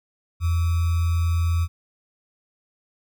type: tone with sample-and-hold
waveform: sine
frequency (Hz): 84.3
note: E2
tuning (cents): +39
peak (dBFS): -18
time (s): 0.4-1.68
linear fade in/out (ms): 50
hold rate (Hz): 1225
effects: none